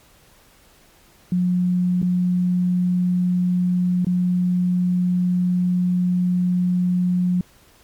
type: tone with dropouts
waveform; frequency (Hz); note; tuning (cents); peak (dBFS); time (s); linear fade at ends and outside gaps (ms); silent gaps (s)
sine; 179.6; F3; +49; -16; 1.32-7.41; 2; 2.018-2.027 / 4.047-4.068
effects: pink hiss -53 dBFS RMS until 7.83 s + MP3 96 kbps